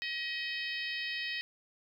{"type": "harmonic tone with a mistuned harmonic", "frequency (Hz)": 634, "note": "D#5", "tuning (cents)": 32, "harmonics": [3, 4, 5, 6, 7, 8], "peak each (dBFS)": [-38, -40, -42, -44, -45, -46], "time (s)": [0.02, 1.41], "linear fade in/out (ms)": 0, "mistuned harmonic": 5, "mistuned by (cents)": -32, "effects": ["11-bit"]}